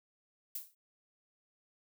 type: noise with exponential decay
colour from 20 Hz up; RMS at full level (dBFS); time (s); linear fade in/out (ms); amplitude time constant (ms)
violet; -36; 0.55-0.75; 5; 43
effects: none